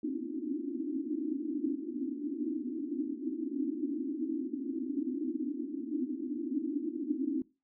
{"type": "band-pass noise", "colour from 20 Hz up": "white", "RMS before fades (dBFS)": -35, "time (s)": [0.03, 7.42], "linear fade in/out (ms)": 2, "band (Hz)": [250, 330], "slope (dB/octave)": 96, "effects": ["noise-tail reverb RT60 0.3 s tail -21 dB re dry"]}